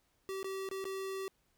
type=tone with dropouts; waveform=square; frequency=385.1 Hz; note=G4; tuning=31 cents flat; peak=-38 dBFS; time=0.29-1.28 s; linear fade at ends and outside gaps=0 ms; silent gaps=0.43-0.444 / 0.689-0.713 / 0.842-0.853 s; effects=pink hiss -75 dBFS RMS until 1.57 s